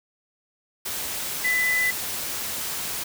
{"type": "tone in noise", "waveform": "sine", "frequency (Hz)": 2000, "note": "B6", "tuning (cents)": 21, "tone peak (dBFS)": -20, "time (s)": [1.44, 1.91], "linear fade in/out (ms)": 10, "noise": "white", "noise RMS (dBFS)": -30, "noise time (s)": [0.85, 3.04], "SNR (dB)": 7, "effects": []}